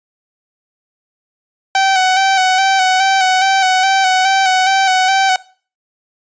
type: tone with vibrato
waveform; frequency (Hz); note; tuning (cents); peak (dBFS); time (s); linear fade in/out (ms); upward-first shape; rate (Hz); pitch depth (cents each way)
sawtooth; 760; F#5; +46; -6; 1.75-5.36; 2; square; 2.4; 31
effects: noise-tail reverb RT60 0.4 s tail -20 dB re dry + resampled to 16000 Hz